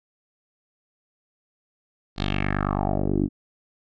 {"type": "tone with low-pass filter sweep", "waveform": "10% pulse", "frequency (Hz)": 49.24, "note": "G1", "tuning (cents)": 8, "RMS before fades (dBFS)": -24, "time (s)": [2.16, 3.29], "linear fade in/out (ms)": 50, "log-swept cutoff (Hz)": [4400, 270], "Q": 3.9, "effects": []}